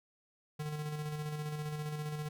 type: tone with tremolo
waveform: square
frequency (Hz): 150.9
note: D3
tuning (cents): +47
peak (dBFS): -36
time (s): 0.59-2.29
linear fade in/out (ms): 10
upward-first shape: square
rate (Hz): 15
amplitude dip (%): 35
effects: none